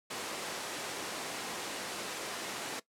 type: high-pass noise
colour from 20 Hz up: pink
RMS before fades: -39 dBFS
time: 0.1-2.8 s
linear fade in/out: 10 ms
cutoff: 310 Hz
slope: 12 dB/octave
effects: noise-tail reverb RT60 0.1 s tail -18 dB re dry + low-pass 10000 Hz 12 dB/octave